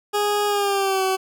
20% pulse tone with pitch glide, 413.5 to 379.2 Hz, G#4 to F#4, -8 to +43 cents, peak -14 dBFS, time 0.13-1.17 s, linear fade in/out 20 ms, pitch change -149 cents, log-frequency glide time 0.47-1.03 s, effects none

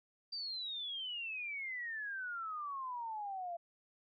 sine exponential sweep, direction down, 4724 to 674 Hz, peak -39 dBFS, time 0.32-3.57 s, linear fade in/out 10 ms, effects none

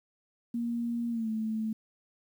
sine tone with pitch glide, 235.3 to 219.5 Hz, A#3 to A3, +16 to -4 cents, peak -29 dBFS, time 0.54-1.73 s, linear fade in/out 5 ms, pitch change -120 cents, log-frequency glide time 1.1-1.29 s, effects 10-bit

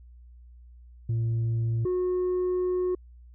sine tone pair in turn, 114.6 / 363.8 Hz, A#2 / F#4, -29 / -29 cents, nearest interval octave + minor sixth, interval 2000 cents, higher second, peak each -21 dBFS, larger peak neither, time 1.09-1.85 / 1.85-2.95 s, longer second, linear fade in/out 5 ms, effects tanh soft clip ceiling -23 dBFS + added 60 Hz sine -47 dBFS peak until 3.34 s

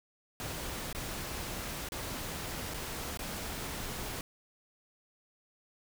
pink noise with dropouts, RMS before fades -39 dBFS, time 0.4-4.21 s, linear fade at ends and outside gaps 1 ms, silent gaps 0.928-0.948 / 1.888-1.92 / 2.738-2.743 / 3.173-3.191 s, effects none

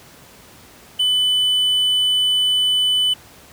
triangle tone, 3000 Hz, F#7, 23 cents sharp, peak -13 dBFS, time 0.99-3.14 s, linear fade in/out 10 ms, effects pink hiss -45 dBFS RMS until 3.52 s + high-pass 60 Hz 12 dB/octave

